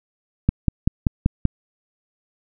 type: click train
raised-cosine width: 5 ms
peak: -3 dBFS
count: 6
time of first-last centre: 0.49-1.453 s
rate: 5.19 Hz
effects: none